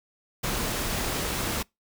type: noise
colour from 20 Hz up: pink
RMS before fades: -29 dBFS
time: 0.43-1.63 s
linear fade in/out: 10 ms
effects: noise-tail reverb RT60 0.2 s tail -26 dB re dry

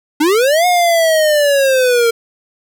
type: linear two-way sweep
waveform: square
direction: up then down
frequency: 285 to 724 to 456.3 Hz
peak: -10 dBFS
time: 0.2-2.11 s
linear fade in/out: 10 ms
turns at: 0.66 s
effects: none

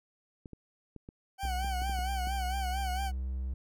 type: clicks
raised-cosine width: 3 ms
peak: -32 dBFS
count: 10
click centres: 0.458 / 0.533 / 0.963 / 1.089 / 1.452 / 1.646 / 1.819 / 1.896 / 1.99 / 2.272 s
type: tone with vibrato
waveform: 40% pulse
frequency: 758 Hz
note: F#5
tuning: 42 cents sharp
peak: -33 dBFS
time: 1.38-3.12 s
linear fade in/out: 50 ms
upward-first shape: sine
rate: 4.4 Hz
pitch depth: 75 cents each way
type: tone with pitch glide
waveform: triangle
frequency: 62.8 to 64.75 Hz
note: B1 to C2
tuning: +30 to -17 cents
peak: -30 dBFS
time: 1.43-3.54 s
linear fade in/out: 5 ms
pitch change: +53 cents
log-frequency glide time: 2.36-2.97 s
effects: none

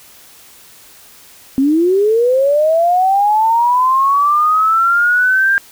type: linear sweep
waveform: sine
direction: up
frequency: 260 to 1606 Hz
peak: -9 dBFS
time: 1.58-5.58 s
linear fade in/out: 0 ms
effects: white hiss -42 dBFS RMS until 5.71 s

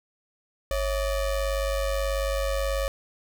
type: ring-modulated tone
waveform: square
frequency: 299.2 Hz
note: D4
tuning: 32 cents sharp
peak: -22 dBFS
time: 0.71-2.88 s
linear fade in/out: 0 ms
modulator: 250 Hz
effects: none

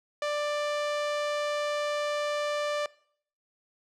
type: tone with low-pass filter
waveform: sawtooth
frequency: 590 Hz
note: D5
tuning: 8 cents sharp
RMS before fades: -30 dBFS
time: 0.22-2.86 s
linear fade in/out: 2 ms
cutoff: 5900 Hz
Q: 0.61
effects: noise-tail reverb RT60 0.6 s tail -22 dB re dry

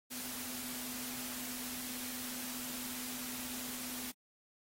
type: tone in noise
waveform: sine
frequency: 250 Hz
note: B3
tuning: 21 cents sharp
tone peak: -48 dBFS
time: 0.1-4.12 s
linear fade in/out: 20 ms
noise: white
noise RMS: -43 dBFS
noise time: 0.1-4.12 s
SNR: -8 dB
effects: AAC 48 kbps

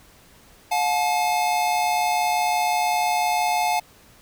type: tone pair together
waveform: square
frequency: 715.2 / 861 Hz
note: F5 / A5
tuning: +41 / -38 cents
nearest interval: minor third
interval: 321 cents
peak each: -23 dBFS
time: 0.71-3.8 s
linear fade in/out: 10 ms
effects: pink hiss -52 dBFS RMS until 4.21 s

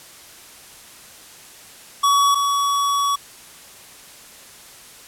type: tone pair in turn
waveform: square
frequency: 1130 / 1130 Hz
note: C#6 / C#6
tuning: +33 / +33 cents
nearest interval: unison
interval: 0 cents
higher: neither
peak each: -14 / -18 dBFS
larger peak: first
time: 2.03-2.35 / 2.35-3.16 s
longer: second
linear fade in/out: 10 ms
effects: white hiss -43 dBFS RMS until 5.07 s + low-pass 12000 Hz 12 dB/octave

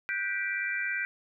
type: chord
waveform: sine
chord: G major seventh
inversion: third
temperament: just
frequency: 1470 / 1568 / 1960 / 2352 Hz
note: F#6 / G6 / B6 / D7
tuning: -12 / 0 / -14 / +2 cents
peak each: -38 / -33 / -34 / -34 dBFS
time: 0.09-1.05 s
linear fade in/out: 0 ms
effects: none

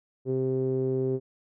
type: tone with low-pass filter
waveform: sawtooth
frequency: 130.81 Hz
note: C3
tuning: in tune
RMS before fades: -27 dBFS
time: 0.25-1.2 s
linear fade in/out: 50 ms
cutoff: 400 Hz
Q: 5.6
effects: none

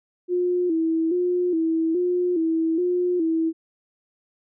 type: tone with vibrato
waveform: sine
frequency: 340.7 Hz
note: F4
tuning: 43 cents flat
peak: -19 dBFS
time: 0.28-3.53 s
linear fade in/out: 50 ms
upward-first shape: square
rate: 1.2 Hz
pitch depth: 82 cents each way
effects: none

